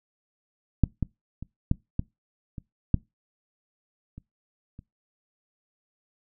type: clicks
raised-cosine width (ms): 5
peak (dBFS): -6 / -13 / -24 / -9 / -12 / -24 / -6 / -29 / -30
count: 9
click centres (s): 0.837 / 1.027 / 1.426 / 1.714 / 1.994 / 2.582 / 2.943 / 4.18 / 4.791
effects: noise-tail reverb RT60 0.2 s tail -23 dB re dry